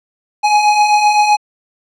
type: beating tone pair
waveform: square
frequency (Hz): 831 / 838.8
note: G#5 / G#5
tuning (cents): +1 / +17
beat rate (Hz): 7.8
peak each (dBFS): -18 / -10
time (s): 0.43-1.37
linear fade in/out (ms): 20
effects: low-pass 6000 Hz 12 dB/octave